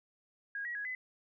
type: tone with pitch steps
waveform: sine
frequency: 1638 / 1914 / 1664 / 2017 Hz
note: G#6 / A#6 / G#6 / B6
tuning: -24 / +45 / +3 / +36 cents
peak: -36 dBFS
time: 0.55-0.95 s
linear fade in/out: 2 ms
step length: 100 ms
effects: none